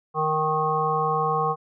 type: harmonic tone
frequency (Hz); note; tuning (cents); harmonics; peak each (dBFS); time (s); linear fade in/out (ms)
155.56; D#3; 0; 1 / 3 / 5 / 7 / 8; -30 / -27 / -26 / -24 / -33; 0.14-1.56; 50
effects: none